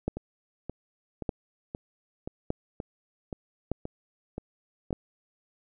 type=two click trains; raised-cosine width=2 ms; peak=-21 / -14 dBFS; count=10 / 5; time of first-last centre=0.17-4.907 / 0.08-4.928 s; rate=1.9 / 0.825 Hz; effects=none